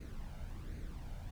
brown noise with flanger, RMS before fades -44 dBFS, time 0-1.31 s, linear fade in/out 10 ms, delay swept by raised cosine 0.46 to 1.39 ms, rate 1.3 Hz, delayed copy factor +0.55, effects none

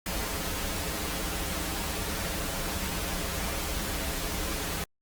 pink noise with comb filter, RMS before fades -32 dBFS, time 0.06-4.84 s, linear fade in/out 2 ms, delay 8.2 ms, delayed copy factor -0.85, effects Opus 48 kbps

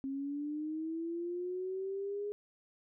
sine linear sweep, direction up, 267.5 to 415.3 Hz, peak -35 dBFS, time 0.04-2.32 s, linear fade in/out 0 ms, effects none

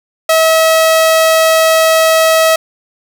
sawtooth tone, 644 Hz, E5, 41 cents flat, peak -3 dBFS, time 0.29-2.56 s, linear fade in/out 5 ms, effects none

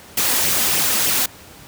white noise with flanger, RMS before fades -18 dBFS, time 0.17-1.26 s, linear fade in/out 5 ms, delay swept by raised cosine 0.34 to 4.04 ms, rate 3.3 Hz, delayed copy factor +0.5, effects pink hiss -42 dBFS RMS until 1.67 s + high-pass 60 Hz 12 dB/octave

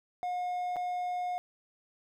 triangle tone with dropouts, 719 Hz, F#5, 50 cents flat, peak -29 dBFS, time 0.23-1.38 s, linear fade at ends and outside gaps 0 ms, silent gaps 0.76-0.766 s, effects none

